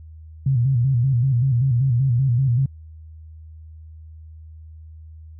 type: tone with vibrato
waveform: sine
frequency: 127 Hz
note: B2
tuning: 49 cents sharp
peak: -15 dBFS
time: 0.46-2.66 s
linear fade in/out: 5 ms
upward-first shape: square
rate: 5.2 Hz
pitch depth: 110 cents each way
effects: added 79 Hz sine -38 dBFS peak until 5.39 s